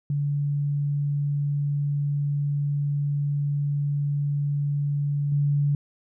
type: tone with level steps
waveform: sine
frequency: 143.9 Hz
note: D3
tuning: 35 cents flat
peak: -22 / -19 dBFS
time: 0.1-5.75 s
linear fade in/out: 2 ms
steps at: 5.32 s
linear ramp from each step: 2 ms
effects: none